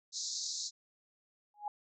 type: band-pass noise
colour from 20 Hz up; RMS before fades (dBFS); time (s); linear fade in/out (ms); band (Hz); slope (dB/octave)
white; -39; 0.12-0.71; 50; 3900 to 7100; 96
type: tone with exponential growth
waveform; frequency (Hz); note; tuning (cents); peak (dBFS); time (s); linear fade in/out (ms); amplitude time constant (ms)
sine; 830.6; G#5; 0; -31; 1.54-1.68; 2; 30
effects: none